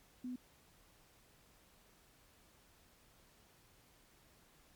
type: tone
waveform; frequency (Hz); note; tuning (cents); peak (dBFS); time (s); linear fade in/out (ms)
sine; 250; B3; +21; -40; 0.24-0.36; 5
effects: pink hiss -67 dBFS RMS until 4.75 s + MP3 96 kbps